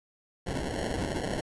blue noise with sample-and-hold, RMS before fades -32 dBFS, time 0.46-1.41 s, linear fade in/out 10 ms, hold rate 1225 Hz, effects resampled to 24000 Hz

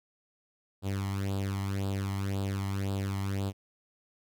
sawtooth tone with flanger, 98 Hz, G2, in tune, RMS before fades -32 dBFS, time 0.82-3.53 s, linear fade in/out 50 ms, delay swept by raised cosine 0.24 to 0.99 ms, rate 1.9 Hz, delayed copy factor +0.75, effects none

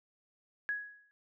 sine tone with exponential decay, 1670 Hz, G#6, 9 cents sharp, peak -29 dBFS, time 0.69-1.11 s, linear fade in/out 0 ms, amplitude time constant 90 ms, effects none

